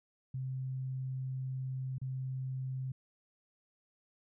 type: tone with dropouts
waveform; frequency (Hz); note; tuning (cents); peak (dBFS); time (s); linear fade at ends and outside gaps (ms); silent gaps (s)
sine; 130.81; C3; 0; -35; 0.34-2.92; 5; 1.983-2.015
effects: none